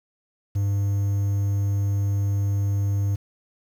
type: tone with quantisation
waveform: triangle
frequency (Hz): 100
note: G2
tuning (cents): +35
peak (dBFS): -18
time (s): 0.55-3.16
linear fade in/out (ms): 10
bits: 8
effects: none